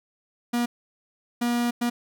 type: tone bursts at uneven times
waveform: 45% pulse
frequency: 239.5 Hz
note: A#3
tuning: 47 cents sharp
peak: -22 dBFS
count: 3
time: 0.53-0.66 / 1.41-1.71 / 1.81-1.9 s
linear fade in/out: 10 ms
effects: none